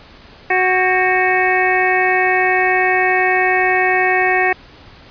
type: harmonic tone with a mistuned harmonic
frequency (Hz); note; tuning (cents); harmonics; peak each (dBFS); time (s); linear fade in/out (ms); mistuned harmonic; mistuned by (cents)
370; F#4; 0; 1 / 2 / 3 / 4 / 5 / 6 / 7; -19 / -17 / -26 / -26 / -17 / -20 / -24; 0.5-4.53; 5; 4; +130
effects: pink hiss -42 dBFS RMS until 5.1 s + resampled to 11025 Hz